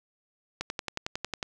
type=click train; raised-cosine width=0.2 ms; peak=-14 dBFS; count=10; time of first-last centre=0.61-1.428 s; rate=11 Hz; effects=none